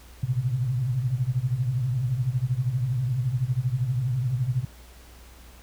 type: tone cluster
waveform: sine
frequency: 113.8 / 126.9 / 139.1 Hz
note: A#2 / B2 / C#3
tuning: -41 / +47 / +6 cents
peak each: -30 / -24 / -32 dBFS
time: 0.23-4.65 s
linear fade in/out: 5 ms
effects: added 60 Hz sine -47 dBFS peak until 5.62 s + pink hiss -52 dBFS RMS until 5.62 s